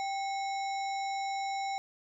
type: harmonic tone with a mistuned harmonic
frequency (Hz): 784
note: G5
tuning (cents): 0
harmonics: 1 / 3 / 5 / 7 / 9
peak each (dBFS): -32 / -42 / -46 / -49 / -51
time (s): 0-1.78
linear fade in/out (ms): 0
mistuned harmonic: 3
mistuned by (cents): -130
effects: none